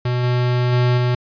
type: tone with level steps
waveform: square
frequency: 123.47 Hz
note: B2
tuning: in tune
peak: -18 / -16 / -14 / -16 dBFS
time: 0.05-1.15 s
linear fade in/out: 5 ms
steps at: 0.23 / 0.72 / 0.97 s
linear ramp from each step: 10 ms
effects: resampled to 11025 Hz